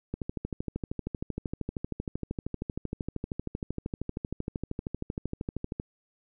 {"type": "click train", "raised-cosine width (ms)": 3, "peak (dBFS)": -19, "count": 74, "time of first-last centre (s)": [0.14, 5.799], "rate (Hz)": 12.9, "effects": []}